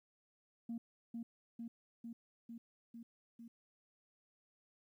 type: tone with echo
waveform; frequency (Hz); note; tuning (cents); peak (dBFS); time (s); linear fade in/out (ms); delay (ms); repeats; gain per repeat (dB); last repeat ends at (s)
sine; 232.2; A#3; -7; -38; 0.69-0.78; 5; 450; 6; -2; 3.48
effects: tanh soft clip ceiling -37 dBFS + 13-bit